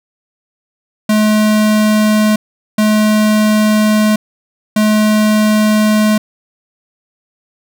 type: tone bursts at uneven times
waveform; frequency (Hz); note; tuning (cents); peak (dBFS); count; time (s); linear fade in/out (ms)
square; 213.7; G#3; +50; -9; 3; 1.09-2.36 / 2.78-4.16 / 4.76-6.18; 5
effects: none